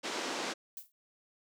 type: band-pass noise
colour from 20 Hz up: pink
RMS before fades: -37 dBFS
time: 0.03-0.54 s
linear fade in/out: 20 ms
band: 270 to 7000 Hz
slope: 24 dB/octave
type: noise with exponential decay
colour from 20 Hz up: violet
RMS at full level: -39 dBFS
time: 0.77-0.92 s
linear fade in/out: 1 ms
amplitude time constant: 31 ms
effects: none